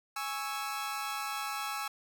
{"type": "chord", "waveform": "sawtooth", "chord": "C# minor", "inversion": "second", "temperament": "equal", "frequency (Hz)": [830.6, 1108.7, 1318.5], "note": ["G#5", "C#6", "E6"], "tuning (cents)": [0, 0, 0], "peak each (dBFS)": [-35, -37, -34], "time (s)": [0.16, 1.88], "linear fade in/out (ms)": 5, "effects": []}